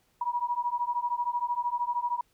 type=beating tone pair; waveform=sine; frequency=958 / 971 Hz; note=A#5 / B5; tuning=+47 / -30 cents; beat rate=13 Hz; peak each=-30 dBFS; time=0.21-2.21 s; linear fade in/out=5 ms; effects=pink hiss -69 dBFS RMS until 2.33 s